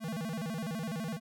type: tone with vibrato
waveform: square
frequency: 189.1 Hz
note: F#3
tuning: 38 cents sharp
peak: -35 dBFS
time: 0-1.2 s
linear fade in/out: 50 ms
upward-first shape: square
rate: 12 Hz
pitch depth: 280 cents each way
effects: none